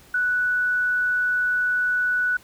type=tone; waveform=sine; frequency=1480 Hz; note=F#6; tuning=in tune; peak=-19 dBFS; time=0.14-2.37 s; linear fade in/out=5 ms; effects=pink hiss -51 dBFS RMS until 2.43 s